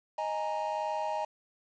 triangle chord, D# suspended fourth, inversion none, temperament equal, 622.3 / 830.6 / 932.3 Hz, D#5 / G#5 / A#5, 0 / 0 / 0 cents, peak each -33 dBFS, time 0.18-1.25 s, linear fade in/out 5 ms, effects resampled to 16000 Hz + 9-bit

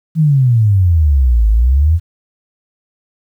sine exponential two-way sweep, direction down then up, 164.81 to 52.2 to 87.2 Hz, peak -7 dBFS, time 0.15-2 s, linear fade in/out 50 ms, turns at 1.49 s, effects 8-bit

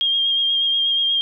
sine tone with vibrato, 3227 Hz, G7, 50 cents sharp, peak -16 dBFS, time 0.01-1.21 s, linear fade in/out 0 ms, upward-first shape sine, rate 8.3 Hz, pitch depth 22 cents each way, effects none

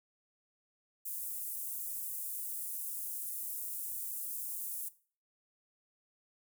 pink high-pass noise, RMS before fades -40 dBFS, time 1.05-4.89 s, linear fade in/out 10 ms, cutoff 10000 Hz, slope 24 dB/octave, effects noise-tail reverb RT60 0.4 s tail -17 dB re dry

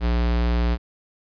square tone, 59 Hz, A#1, 22 cents sharp, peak -19 dBFS, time 0-0.78 s, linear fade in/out 50 ms, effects resampled to 11025 Hz

